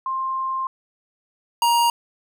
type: tone pair in turn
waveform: sine / square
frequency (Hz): 1055 / 942.2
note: C6 / A#5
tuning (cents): +14 / +18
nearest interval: major second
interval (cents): 196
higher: first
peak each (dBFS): -22 / -16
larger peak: second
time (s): 0.06-0.67 / 1.62-1.9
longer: first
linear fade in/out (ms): 2
effects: none